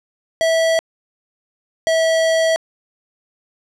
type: tone pair in turn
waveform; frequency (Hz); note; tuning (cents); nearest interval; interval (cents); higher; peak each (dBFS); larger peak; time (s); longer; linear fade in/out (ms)
square; 653 / 649.6; E5 / E5; -17 / -26; unison; 9; first; -14; neither; 0.41-0.79 / 1.87-2.56; second; 0
effects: low-pass 8000 Hz 12 dB/octave